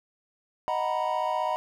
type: chord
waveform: triangle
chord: B major seventh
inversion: first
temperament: equal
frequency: 622.3 / 740 / 932.3 / 987.8 Hz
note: D#5 / F#5 / A#5 / B5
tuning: 0 / 0 / 0 / 0 cents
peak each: -29 dBFS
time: 0.68-1.56 s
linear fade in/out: 0 ms
effects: none